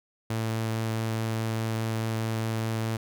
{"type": "tone", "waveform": "sawtooth", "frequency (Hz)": 111.9, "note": "A2", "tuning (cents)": 30, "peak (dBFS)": -23, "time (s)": [0.3, 2.97], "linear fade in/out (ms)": 5, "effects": []}